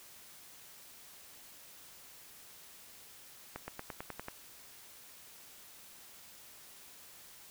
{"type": "accelerating click train", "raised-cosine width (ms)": 0.5, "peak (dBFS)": -25, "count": 8, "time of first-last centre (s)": [3.56, 4.284], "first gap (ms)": 120, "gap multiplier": 0.95, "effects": ["white hiss -55 dBFS RMS until 7.5 s"]}